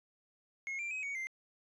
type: tone with pitch steps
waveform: triangle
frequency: 2164 / 2365 / 2533 / 2240 / 2089 Hz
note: C#7 / D7 / D#7 / C#7 / C7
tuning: -42 / +12 / +30 / +18 / -3 cents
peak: -35 dBFS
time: 0.67-1.27 s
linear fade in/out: 0 ms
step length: 120 ms
effects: resampled to 22050 Hz